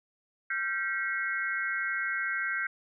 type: tone cluster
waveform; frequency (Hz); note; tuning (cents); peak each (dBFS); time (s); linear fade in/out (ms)
sine; 1373 / 1564 / 1931 / 2169; F6 / G6 / B6 / C#7; -30 / -4 / -39 / -38; -37 / -31 / -36 / -36; 0.5-2.67; 5
effects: none